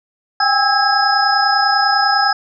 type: tone cluster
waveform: sine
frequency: 787 / 817 / 1304 / 1634 / 5100 Hz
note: G5 / G#5 / E6 / G#6 / D#8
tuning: +7 / -29 / -19 / -29 / +42 cents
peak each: -18 dBFS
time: 0.4-2.33 s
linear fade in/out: 5 ms
effects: none